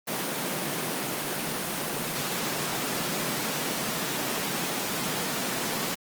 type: high-pass noise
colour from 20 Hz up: pink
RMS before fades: -30 dBFS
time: 0.07-5.95 s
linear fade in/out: 10 ms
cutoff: 140 Hz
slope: 48 dB/octave
effects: Opus 24 kbps